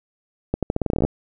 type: accelerating click train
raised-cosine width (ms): 2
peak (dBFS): -7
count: 14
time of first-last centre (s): 0.54-1.05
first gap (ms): 87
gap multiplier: 0.85
effects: none